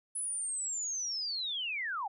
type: linear sweep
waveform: sine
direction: down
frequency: 10240 to 740 Hz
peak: -33 dBFS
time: 0.15-2.08 s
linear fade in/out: 10 ms
effects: none